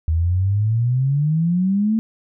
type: exponential sweep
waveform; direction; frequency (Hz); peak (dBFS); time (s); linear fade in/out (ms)
sine; up; 78.2 to 226.1; -15; 0.08-1.99; 0
effects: none